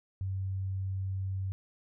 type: tone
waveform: sine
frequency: 95.6 Hz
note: G2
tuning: 43 cents flat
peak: -31 dBFS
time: 0.21-1.52 s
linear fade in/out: 0 ms
effects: none

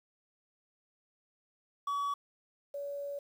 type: tone pair in turn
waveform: triangle / sine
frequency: 1135 / 567.5 Hz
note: C#6 / C#5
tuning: +41 / +41 cents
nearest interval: octave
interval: 1200 cents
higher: first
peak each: -29 / -36 dBFS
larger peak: first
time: 1.87-2.14 / 2.74-3.19 s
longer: second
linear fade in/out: 5 ms
effects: 10-bit

